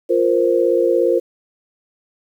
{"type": "chord", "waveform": "sine", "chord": "F suspended fourth", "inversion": "none", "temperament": "equal", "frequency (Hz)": [349.2, 466.2, 523.3], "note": ["F4", "Bb4", "C5"], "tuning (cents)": [0, 0, 0], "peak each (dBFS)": -17, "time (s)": [0.09, 1.2], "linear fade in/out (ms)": 20, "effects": ["8-bit"]}